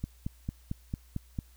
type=click train; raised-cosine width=5 ms; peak=-20 dBFS; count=7; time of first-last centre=0.04-1.388 s; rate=4.45 Hz; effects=added 60 Hz sine -55 dBFS peak until 1.56 s + white hiss -64 dBFS RMS until 1.56 s